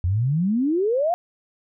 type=exponential sweep; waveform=sine; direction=up; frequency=83.8 to 728 Hz; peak=-18 dBFS; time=0.04-1.14 s; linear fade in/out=0 ms; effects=none